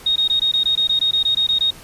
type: tone bursts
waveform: sine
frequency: 3729 Hz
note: A#7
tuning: in tune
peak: -14 dBFS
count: 14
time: 0.06-1.706 s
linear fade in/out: 5 ms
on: 99 ms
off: 20 ms
effects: pink hiss -41 dBFS RMS until 1.83 s + resampled to 32000 Hz